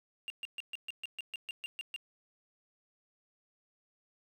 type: tone bursts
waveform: triangle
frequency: 2794 Hz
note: F7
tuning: in tune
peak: -35 dBFS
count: 12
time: 0.28-1.962 s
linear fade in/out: 0 ms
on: 21 ms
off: 130 ms
effects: 12-bit